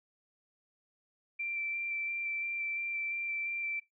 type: tone with vibrato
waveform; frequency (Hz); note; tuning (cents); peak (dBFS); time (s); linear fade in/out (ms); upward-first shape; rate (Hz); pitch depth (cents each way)
sine; 2349; D7; 0; -33; 1.39-3.8; 10; square; 2.9; 9
effects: noise-tail reverb RT60 0.2 s tail -22 dB re dry